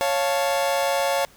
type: chord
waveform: 40% pulse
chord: Db augmented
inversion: none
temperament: equal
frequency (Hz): 554.4 / 698.5 / 880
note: Db5 / F5 / A5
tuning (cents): 0 / 0 / 0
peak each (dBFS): -22 / -25 / -26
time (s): 0.01-1.25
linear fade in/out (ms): 0
effects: pink hiss -52 dBFS RMS until 1.36 s